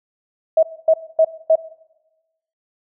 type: tone bursts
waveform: sine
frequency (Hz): 642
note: E5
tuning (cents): -46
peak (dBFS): -9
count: 4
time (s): 0.57-1.556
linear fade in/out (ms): 5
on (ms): 59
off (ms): 250
effects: noise-tail reverb RT60 1.0 s tail -18 dB re dry